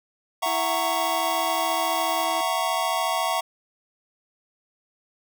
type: chord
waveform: square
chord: F# dominant seventh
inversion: third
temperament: just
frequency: 666 / 740 / 925 / 1110 Hz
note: E5 / F#5 / A#5 / C#6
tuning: +18 / 0 / -14 / +2 cents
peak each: -29 dBFS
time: 0.42-3.41 s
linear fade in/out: 10 ms
type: noise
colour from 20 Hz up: violet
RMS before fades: -38 dBFS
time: 0.45-2.25 s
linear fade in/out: 10 ms
type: tone with pitch glide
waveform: sawtooth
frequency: 329.6 to 327.3 Hz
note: E4 to E4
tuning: 0 to -12 cents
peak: -31 dBFS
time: 0.46-2.41 s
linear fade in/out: 2 ms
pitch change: -12 cents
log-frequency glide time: 0.81-2.26 s
effects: none